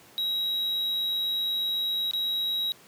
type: tone with dropouts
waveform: triangle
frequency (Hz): 3842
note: B7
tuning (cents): -48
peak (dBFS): -24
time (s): 0.18-2.72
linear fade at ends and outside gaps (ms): 0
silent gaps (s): 2.111-2.135
effects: pink hiss -53 dBFS RMS until 2.87 s + high-pass 150 Hz 12 dB/octave